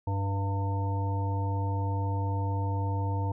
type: harmonic tone with a mistuned harmonic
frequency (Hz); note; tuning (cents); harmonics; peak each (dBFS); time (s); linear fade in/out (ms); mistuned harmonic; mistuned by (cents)
98; G2; 0; 1 / 3 / 5 / 7 / 9; -27 / -39 / -41 / -44 / -36; 0.07-3.32; 5; 9; +43
effects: none